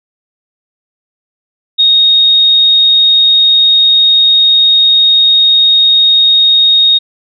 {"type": "tone", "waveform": "sine", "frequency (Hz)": 3729, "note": "A#7", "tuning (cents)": 0, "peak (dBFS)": -4, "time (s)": [1.78, 6.99], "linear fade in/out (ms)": 20, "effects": []}